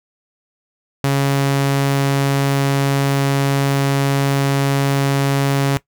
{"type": "tone", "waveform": "sawtooth", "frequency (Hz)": 138.59, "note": "C#3", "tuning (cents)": 0, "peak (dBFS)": -10, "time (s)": [1.04, 5.77], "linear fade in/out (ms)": 0, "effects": ["noise-tail reverb RT60 0.1 s tail -18 dB re dry"]}